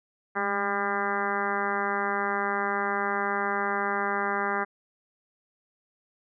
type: harmonic tone with a mistuned harmonic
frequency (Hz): 200.4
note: G3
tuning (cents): +38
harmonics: 1 / 2 / 3 / 4 / 5 / 6 / 7 / 8 / 9 / 10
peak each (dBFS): -37 / -33 / -38 / -32 / -35 / -32 / -35 / -33 / -38 / -38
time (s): 0.35-4.65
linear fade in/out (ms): 20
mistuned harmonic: 1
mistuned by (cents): +44
effects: none